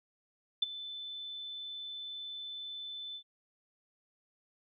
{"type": "tone with ADSR envelope", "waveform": "sine", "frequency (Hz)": 3518, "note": "A7", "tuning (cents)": -1, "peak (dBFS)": -23, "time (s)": [0.62, 3.23], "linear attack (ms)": 7, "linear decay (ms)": 18, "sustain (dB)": -17, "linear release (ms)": 76, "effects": []}